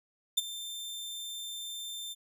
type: tone with ADSR envelope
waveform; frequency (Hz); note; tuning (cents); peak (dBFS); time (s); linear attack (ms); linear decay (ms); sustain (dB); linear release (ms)
sawtooth; 3578; A7; +28; -19; 0.37-2.15; 10; 24; -16; 32
effects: none